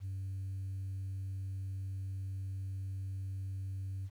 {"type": "tone", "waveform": "sine", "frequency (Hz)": 96.2, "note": "G2", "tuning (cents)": -32, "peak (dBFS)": -35, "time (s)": [0, 4.1], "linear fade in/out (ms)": 50, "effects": ["tanh soft clip ceiling -35 dBFS", "11-bit"]}